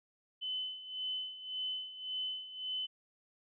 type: tone with tremolo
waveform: sine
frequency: 3029 Hz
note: F#7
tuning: 40 cents sharp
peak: -34 dBFS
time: 0.41-2.87 s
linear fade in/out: 20 ms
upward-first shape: sine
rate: 1.8 Hz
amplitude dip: 75%
effects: none